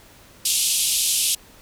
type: band-pass noise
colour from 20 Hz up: white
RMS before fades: -21 dBFS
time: 0.45-1.35 s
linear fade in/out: 5 ms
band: 2700 to 12000 Hz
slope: 48 dB/octave
effects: pink hiss -49 dBFS RMS until 1.61 s